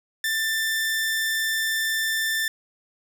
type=tone; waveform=sawtooth; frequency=1778 Hz; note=A6; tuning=18 cents sharp; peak=-19 dBFS; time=0.24-2.48 s; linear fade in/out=2 ms; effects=none